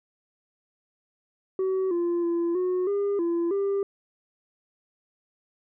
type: tone with pitch steps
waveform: sine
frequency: 378.6 / 345.1 / 340.4 / 365.2 / 403.2 / 339.9 / 397 Hz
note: F#4 / F4 / F4 / F#4 / G4 / F4 / G4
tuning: +40 / -21 / -44 / -23 / +49 / -47 / +22 cents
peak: -20 dBFS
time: 1.59-3.83 s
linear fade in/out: 2 ms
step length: 320 ms
effects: tanh soft clip ceiling -22 dBFS